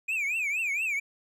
triangle tone with vibrato, 2436 Hz, D#7, 37 cents flat, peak -25 dBFS, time 0.08-1 s, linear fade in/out 10 ms, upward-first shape triangle, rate 4.3 Hz, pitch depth 210 cents each way, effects none

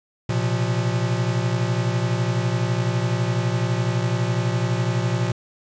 square chord, Bb suspended second, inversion none, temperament equal with one note detuned, 116.54 / 128.49 / 174.61 Hz, Bb2 / C3 / F3, 0 / -31 / 0 cents, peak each -23 / -26 / -28 dBFS, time 0.29-5.32 s, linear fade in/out 5 ms, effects resampled to 16000 Hz + 8-bit

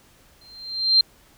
sine tone with exponential growth, 4160 Hz, C8, 11 cents flat, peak -10 dBFS, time 0.41-1.01 s, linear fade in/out 5 ms, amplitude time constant 130 ms, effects pink hiss -55 dBFS RMS until 1.37 s

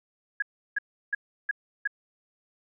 sine tone bursts, 1661.2 Hz, G#6, in tune, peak -23 dBFS, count 5, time 0.4-1.875 s, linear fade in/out 5 ms, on 23 ms, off 340 ms, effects none

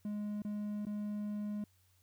triangle tone with dropouts, 208.2 Hz, G#3, 5 cents sharp, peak -34 dBFS, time 0.05-1.64 s, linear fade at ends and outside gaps 2 ms, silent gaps 0.42-0.449 / 0.852-0.867 s, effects added 92 Hz sine -69 dBFS peak until 2.02 s + white hiss -73 dBFS RMS until 2.02 s

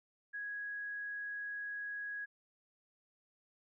sine tone, 1661.2 Hz, G#6, in tune, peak -39 dBFS, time 0.33-2.26 s, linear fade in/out 20 ms, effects none

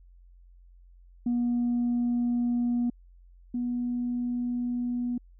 sine tone pair in turn, 240.8 / 243.7 Hz, B3 / B3, -44 / -23 cents, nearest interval unison, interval 21 cents, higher second, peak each -22 / -26 dBFS, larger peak first, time 1.26-2.9 / 3.54-5.18 s, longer neither, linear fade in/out 5 ms, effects tanh soft clip ceiling -21 dBFS + added 44 Hz sine -51 dBFS peak until 5.39 s

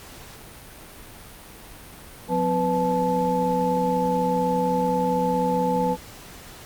sine tone cluster, 180.1 / 255.9 / 496.2 / 869 Hz, F#3 / C4 / B4 / A5, -46 / -38 / +8 / -22 cents, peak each -26 / -28 / -24 / -24 dBFS, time 2.28-5.97 s, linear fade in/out 50 ms, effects pink hiss -43 dBFS RMS until 6.65 s + Opus 48 kbps

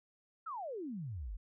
sine exponential sweep, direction down, 1386 to 41.14 Hz, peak -39 dBFS, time 0.46-1.37 s, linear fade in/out 10 ms, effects none

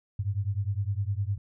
sine beating tone pair, 96.1 / 105.9 Hz, G2 / G#2, -34 / +34 cents, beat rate 9.8 Hz, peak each -29 / -30 dBFS, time 0.19-1.38 s, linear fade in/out 5 ms, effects none

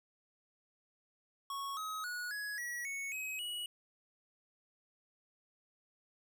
square tone with pitch steps, 1106 / 1270.5 / 1459.4 / 1676.4 / 1925.7 / 2212 / 2541 / 2919 Hz, C#6 / D#6 / F#6 / G#6 / B6 / C#7 / D#7 / F#7, -4 / +36 / -24 / +16 / -44 / -4 / +36 / -24 cents, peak -39 dBFS, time 1.5-3.66 s, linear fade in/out 2 ms, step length 270 ms, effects none

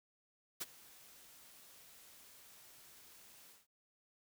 white noise with ADSR envelope, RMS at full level -39 dBFS, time 0.6-3.67 s, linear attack 17 ms, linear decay 29 ms, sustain -21 dB, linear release 170 ms, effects none

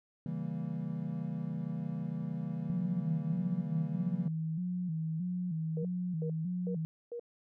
triangle chord, C# diminished seventh, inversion none, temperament equal with one note detuned, 138.59 / 164.81 / 196 / 231.5 Hz, C#3 / E3 / G3 / Bb3, 0 / 0 / 0 / -12 cents, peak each -40 / -35 / -39 / -40 dBFS, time 0.26-4.28 s, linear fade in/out 2 ms
sine tone with vibrato, 169.6 Hz, E3, 50 cents sharp, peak -32 dBFS, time 2.7-6.85 s, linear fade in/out 0 ms, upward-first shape square, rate 1.6 Hz, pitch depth 100 cents each way
sine tone bursts, 475.1 Hz, A#4, 33 cents sharp, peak -37 dBFS, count 4, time 5.77-7.196 s, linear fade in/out 2 ms, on 79 ms, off 370 ms
effects none

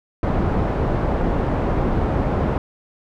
pink low-pass noise, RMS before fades -20 dBFS, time 0.23-2.58 s, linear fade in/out 2 ms, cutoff 870 Hz, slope 12 dB/octave, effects none

